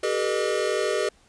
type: tone cluster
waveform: square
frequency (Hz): 387.1 / 429.1 / 480.2 / 609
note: G4 / A4 / B4 / D#5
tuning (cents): -22 / -43 / -49 / -37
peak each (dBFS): -29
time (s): 0.03-1.09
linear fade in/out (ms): 5
effects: pink hiss -59 dBFS RMS until 1.28 s + resampled to 22050 Hz